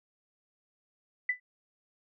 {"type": "tone with exponential decay", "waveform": "sine", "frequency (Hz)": 1992, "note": "B6", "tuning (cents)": 14, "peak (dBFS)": -22, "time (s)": [1.29, 1.4], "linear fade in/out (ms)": 5, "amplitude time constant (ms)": 22, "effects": []}